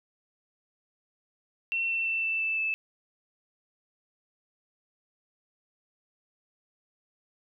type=tone with pitch steps; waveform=sine; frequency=2709 / 2692 / 2675 / 2658 / 2641 / 2624 Hz; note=E7 / E7 / E7 / E7 / E7 / E7; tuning=+47 / +36 / +25 / +14 / +3 / -9 cents; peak=-26 dBFS; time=1.72-2.74 s; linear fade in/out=0 ms; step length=170 ms; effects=none